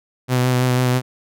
sawtooth tone with vibrato, 126 Hz, B2, 35 cents sharp, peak -11 dBFS, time 0.28-1.02 s, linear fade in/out 50 ms, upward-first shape sine, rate 6.1 Hz, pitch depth 22 cents each way, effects none

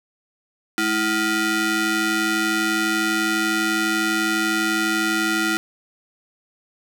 sawtooth ring-modulated tone, 540 Hz, C#5, 45 cents flat, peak -12 dBFS, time 0.78-5.57 s, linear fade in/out 0 ms, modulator 866 Hz, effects none

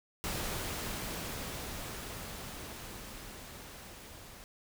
pink noise with level ramp, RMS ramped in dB -36 to -51 dBFS, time 0.24-4.44 s, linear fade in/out 0 ms, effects none

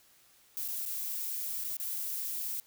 violet noise with dropouts, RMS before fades -36 dBFS, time 0.57-2.6 s, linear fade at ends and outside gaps 0 ms, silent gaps 0.679-0.685 / 0.853-0.861 / 1.64-1.645 / 1.768-1.799 s, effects white hiss -63 dBFS RMS until 2.66 s

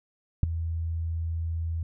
sine tone with ADSR envelope, 82.41 Hz, E2, in tune, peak -12 dBFS, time 0.43-1.83 s, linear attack 3 ms, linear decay 9 ms, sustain -15 dB, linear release 3 ms, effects none

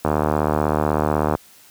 click train, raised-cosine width 1 ms, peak -4 dBFS, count 100, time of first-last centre 0.05-1.351 s, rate 76.1 Hz, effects white hiss -49 dBFS RMS until 1.7 s + high-pass 60 Hz 12 dB/octave

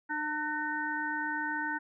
harmonic tone with a mistuned harmonic, 301.3 Hz, D4, 44 cents sharp, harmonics 1 / 3 / 5 / 6, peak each -39 / -36 / -34 / -38 dBFS, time 0.09-1.79 s, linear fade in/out 20 ms, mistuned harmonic 6, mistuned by +24 cents, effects none

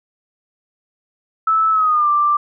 sine tone with pitch glide, 1309 to 1179.7 Hz, E6 to D6, -13 to +7 cents, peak -12 dBFS, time 1.47-2.37 s, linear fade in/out 5 ms, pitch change -180 cents, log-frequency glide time 1.71-2.09 s, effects none

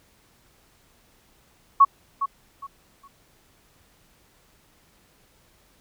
sine tone with echo, 1108.7 Hz, C#6, in tune, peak -9 dBFS, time 1.8-1.85 s, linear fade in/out 10 ms, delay 410 ms, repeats 3, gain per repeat -12 dB, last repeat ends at 3.08 s, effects pink hiss -60 dBFS RMS until 5.8 s

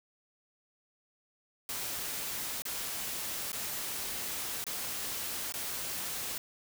white noise with dropouts, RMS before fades -37 dBFS, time 1.69-6.38 s, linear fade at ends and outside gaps 2 ms, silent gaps 2.621-2.653 / 3.519-3.529 / 4.641-4.666 / 5.523-5.539 s, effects none

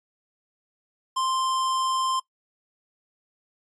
square tone, 1046.5 Hz, C6, in tune, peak -24 dBFS, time 1.16-2.2 s, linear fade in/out 10 ms, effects noise-tail reverb RT60 0.1 s tail -19 dB re dry + resampled to 24000 Hz

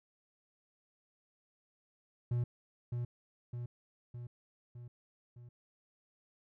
triangle tone with echo, 120.8 Hz, B2, 38 cents flat, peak -28 dBFS, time 2.31-2.44 s, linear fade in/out 5 ms, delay 610 ms, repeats 5, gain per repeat -4 dB, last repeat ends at 5.49 s, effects none

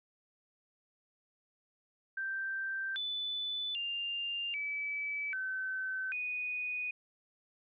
sine tone with pitch steps, 1566 / 3492 / 2797 / 2298 / 1531 / 2480 Hz, G6 / A7 / F7 / D7 / G6 / D#7, -2 / -14 / +2 / -38 / -41 / -6 cents, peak -34 dBFS, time 2.17-6.91 s, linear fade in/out 5 ms, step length 790 ms, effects none

